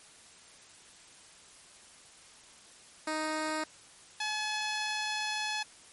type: tone pair in turn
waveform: 10% pulse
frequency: 311.1 / 853.4 Hz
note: D#4 / G#5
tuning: 0 / +47 cents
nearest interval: octave + perfect fourth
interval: 1747 cents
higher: second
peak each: -23 dBFS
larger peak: neither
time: 3.07-3.64 / 4.2-5.63 s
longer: second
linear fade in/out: 5 ms
effects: white hiss -55 dBFS RMS until 5.92 s + MP3 48 kbps